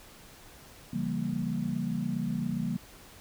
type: chord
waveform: sine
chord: C# diminished seventh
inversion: none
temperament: equal with one note detuned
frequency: 138.59 / 168.57 / 196 / 233.1 Hz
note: C#3 / E3 / G3 / Bb3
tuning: 0 / +39 / 0 / 0 cents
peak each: -37 / -34 / -34 / -33 dBFS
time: 0.93-2.77 s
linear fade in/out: 5 ms
effects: pink hiss -52 dBFS RMS until 3.2 s